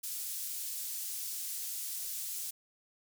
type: high-pass noise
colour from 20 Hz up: pink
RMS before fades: -39 dBFS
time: 0.03-2.51 s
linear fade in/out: 10 ms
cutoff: 7500 Hz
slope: 12 dB/octave
effects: none